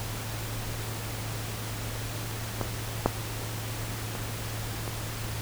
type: clicks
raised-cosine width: 1 ms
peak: -14 / -6 / -20 / -19 dBFS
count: 4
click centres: 2.613 / 3.06 / 4.152 / 4.878 s
effects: added 110 Hz sine -35 dBFS peak until 5.41 s + pink hiss -37 dBFS RMS until 5.41 s